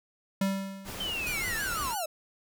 square tone with exponential decay, 194.5 Hz, G3, 13 cents flat, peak -24 dBFS, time 0.41-1.24 s, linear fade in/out 5 ms, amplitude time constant 180 ms
pink noise, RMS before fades -39 dBFS, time 0.84-1.96 s, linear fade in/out 50 ms
sine linear sweep, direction down, 3136 to 592 Hz, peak -31 dBFS, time 1-2.06 s, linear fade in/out 5 ms
5% pulse tone with vibrato, 1401 Hz, F6, 5 cents sharp, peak -24 dBFS, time 1.26-2.06 s, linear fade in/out 10 ms, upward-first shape triangle, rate 6 Hz, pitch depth 130 cents each way
effects none

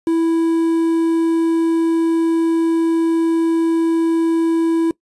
triangle tone with quantisation, 329.5 Hz, E4, 1 cent flat, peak -11 dBFS, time 0.07-4.91 s, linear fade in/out 2 ms, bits 6, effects noise-tail reverb RT60 0.1 s tail -21 dB re dry + resampled to 24000 Hz

